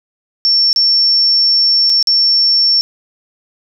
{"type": "tone with dropouts", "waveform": "sine", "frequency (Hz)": 5440, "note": "F8", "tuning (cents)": -46, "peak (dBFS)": -8, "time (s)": [0.45, 2.81], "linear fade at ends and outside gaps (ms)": 0, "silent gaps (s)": [[0.729, 0.761], [1.896, 1.9], [2.027, 2.072]], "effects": []}